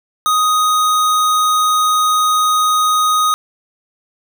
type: tone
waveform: square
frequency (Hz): 1248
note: D#6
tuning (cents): +5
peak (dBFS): -12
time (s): 0.26-3.34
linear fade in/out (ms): 0
effects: none